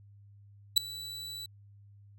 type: tone with ADSR envelope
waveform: 40% pulse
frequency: 3951 Hz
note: B7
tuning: in tune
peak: -15 dBFS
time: 0.76-1.46 s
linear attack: 16 ms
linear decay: 3 ms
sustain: -23 dB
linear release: 4 ms
effects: added 101 Hz sine -53 dBFS peak until 2.18 s